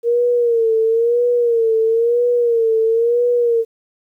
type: tone with vibrato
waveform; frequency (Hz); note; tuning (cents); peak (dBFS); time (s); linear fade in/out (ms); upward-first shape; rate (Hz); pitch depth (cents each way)
sine; 464.9; A#4; -5; -12; 0.03-3.65; 50; sine; 1; 76
effects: 9-bit